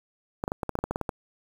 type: clicks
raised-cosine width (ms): 1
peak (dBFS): -14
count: 12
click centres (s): 0.439 / 0.479 / 0.519 / 0.632 / 0.693 / 0.754 / 0.789 / 0.84 / 0.91 / 0.959 / 1.013 / 1.092
effects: 7-bit